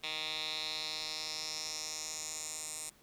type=tone with band-pass filter sweep; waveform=10% pulse; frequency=155.56 Hz; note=D#3; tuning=in tune; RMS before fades=-40 dBFS; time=0.03-2.9 s; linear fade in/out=10 ms; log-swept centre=3300 to 8300 Hz; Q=3.6; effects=pink hiss -64 dBFS RMS until 3.02 s